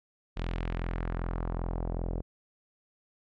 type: tone with low-pass filter sweep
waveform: sawtooth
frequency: 42.58 Hz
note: F1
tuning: 43 cents flat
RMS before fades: -33 dBFS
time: 0.36-2.22 s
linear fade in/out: 20 ms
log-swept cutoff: 3500 to 540 Hz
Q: 1.4
effects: none